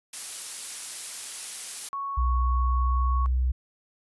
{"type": "noise", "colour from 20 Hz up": "blue", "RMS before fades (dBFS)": -33, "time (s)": [0.13, 1.89], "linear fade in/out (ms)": 5}
{"type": "tone", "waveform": "sine", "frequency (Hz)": 1108.7, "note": "C#6", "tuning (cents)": 0, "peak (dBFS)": -29, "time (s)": [1.93, 3.26], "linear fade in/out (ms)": 0}
{"type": "tone with pitch glide", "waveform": "sine", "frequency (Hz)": [61.7, 63.32], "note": ["B1", "B1"], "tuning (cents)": [-1, 44], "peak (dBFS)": -21, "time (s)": [2.17, 3.52], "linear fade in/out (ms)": 10, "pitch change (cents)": 45, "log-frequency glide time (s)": [2.35, 3.31]}
{"effects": ["resampled to 24000 Hz"]}